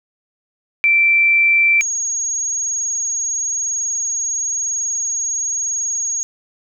sine tone pair in turn, 2342 / 6607 Hz, D7 / G#8, -5 / -10 cents, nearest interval octave + tritone, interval 1795 cents, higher second, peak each -10 / -18 dBFS, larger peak first, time 0.84-1.81 / 1.81-6.23 s, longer second, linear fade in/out 0 ms, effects none

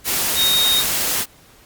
sine tone in noise, 3729 Hz, A#7, in tune, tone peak -15 dBFS, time 0.35-0.84 s, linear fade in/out 50 ms, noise white, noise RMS -20 dBFS, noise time 0.04-1.26 s, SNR +2 dB, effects pink hiss -49 dBFS RMS until 1.65 s + Opus 48 kbps

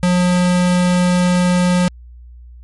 square tone, 179.2 Hz, F3, 45 cents sharp, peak -12 dBFS, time 0.03-1.88 s, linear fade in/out 0 ms, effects added 60 Hz sine -35 dBFS peak until 2.63 s + MP3 48 kbps

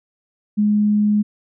sine tone, 209.1 Hz, G#3, 12 cents sharp, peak -13 dBFS, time 0.57-1.23 s, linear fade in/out 20 ms, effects none

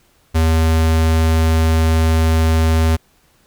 square tone, 80.6 Hz, E2, 38 cents flat, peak -12 dBFS, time 0.34-2.97 s, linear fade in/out 20 ms, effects pink hiss -56 dBFS RMS until 3.46 s

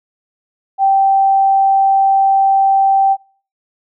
sine tone, 780 Hz, G5, 9 cents flat, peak -8 dBFS, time 0.78-3.17 s, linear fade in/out 50 ms, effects noise-tail reverb RT60 0.4 s tail -20 dB re dry

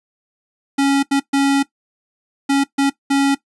square tone bursts at uneven times, 277.2 Hz, C#4, in tune, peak -13 dBFS, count 6, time 0.78-1.03 / 1.11-1.2 / 1.33-1.63 / 2.49-2.64 / 2.78-2.9 / 3.1-3.35 s, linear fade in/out 10 ms, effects noise-tail reverb RT60 0.1 s tail -17 dB re dry + resampled to 24000 Hz

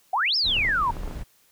sine exponential two-way sweep, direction up then down, 698.5 to 5490 to 895 Hz, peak -20 dBFS, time 0.13-0.91 s, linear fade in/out 5 ms, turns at 0.36 s
brown noise, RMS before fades -33 dBFS, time 0.44-1.24 s, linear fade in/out 20 ms
clicks, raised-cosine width 1 ms, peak -25 dBFS, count 8, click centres 0.567 / 0.649 / 0.69 / 0.899 / 0.968 / 1.034 / 1.077 / 1.111 s
effects white hiss -61 dBFS RMS until 1.51 s

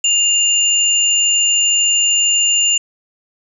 sine tone pair together, 2809 / 7078 Hz, F7 / A8, +9 / +9 cents, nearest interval octave + major third, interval 1600 cents, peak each -14 dBFS, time 0.04-2.78 s, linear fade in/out 5 ms, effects none

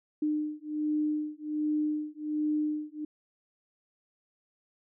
sine beating tone pair, 302.1 / 303.4 Hz, D4 / D#4, +49 / -44 cents, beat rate 1.3 Hz, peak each -31 dBFS, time 0.22-3.05 s, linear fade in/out 5 ms, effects none

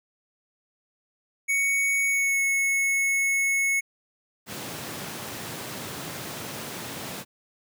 square tone with pitch glide, 2229 to 2196 Hz, C#7 to C#7, +9 to -17 cents, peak -22 dBFS, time 1.48-3.81 s, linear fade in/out 20 ms, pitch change -26 cents, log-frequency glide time 2.08-2.4 s
pink high-pass noise, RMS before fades -36 dBFS, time 4.46-7.25 s, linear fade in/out 50 ms, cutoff 110 Hz, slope 24 dB/octave
effects none

